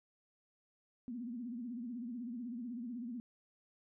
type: tone with vibrato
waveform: sine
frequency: 239.8 Hz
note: A#3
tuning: 49 cents sharp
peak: -40 dBFS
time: 1.08-3.2 s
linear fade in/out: 0 ms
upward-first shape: sine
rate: 16 Hz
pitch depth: 120 cents each way
effects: none